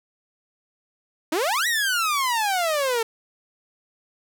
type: exponential two-way sweep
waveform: sawtooth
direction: up then down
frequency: 293.7 to 1956 to 443.2 Hz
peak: -17 dBFS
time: 1.32-3.03 s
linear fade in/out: 5 ms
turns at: 1.67 s
effects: none